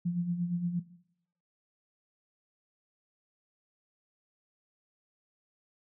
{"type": "tone with tremolo", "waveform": "sine", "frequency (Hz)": 174.61, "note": "F3", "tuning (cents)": 0, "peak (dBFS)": -26, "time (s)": [0.05, 0.8], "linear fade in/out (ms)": 10, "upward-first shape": "sine", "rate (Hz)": 8.6, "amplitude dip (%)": 60, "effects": ["noise-tail reverb RT60 0.7 s tail -17 dB re dry"]}